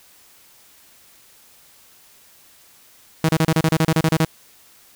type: tone bursts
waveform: sawtooth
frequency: 160 Hz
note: D#3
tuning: 49 cents sharp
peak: -10 dBFS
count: 13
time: 3.24-4.248 s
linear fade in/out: 2 ms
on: 48 ms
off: 32 ms
effects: white hiss -51 dBFS RMS until 4.95 s